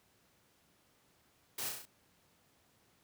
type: noise with echo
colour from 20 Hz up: white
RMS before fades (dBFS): -40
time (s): 1.58-1.69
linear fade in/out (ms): 5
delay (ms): 33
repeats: 5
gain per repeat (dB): -3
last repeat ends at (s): 1.855
effects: pink hiss -70 dBFS RMS until 3.03 s + high-pass 80 Hz 12 dB/octave